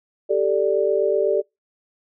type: chord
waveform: sine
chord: G suspended second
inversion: none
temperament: equal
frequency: 392 / 440 / 587.3 Hz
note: G4 / A4 / D5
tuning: 0 / 0 / 0 cents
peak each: -21 dBFS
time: 0.29-1.42 s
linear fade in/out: 20 ms
effects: noise-tail reverb RT60 0.2 s tail -26 dB re dry